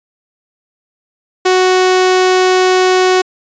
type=tone; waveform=sawtooth; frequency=370 Hz; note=F#4; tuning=in tune; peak=-4 dBFS; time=1.45-3.22 s; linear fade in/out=10 ms; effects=resampled to 16000 Hz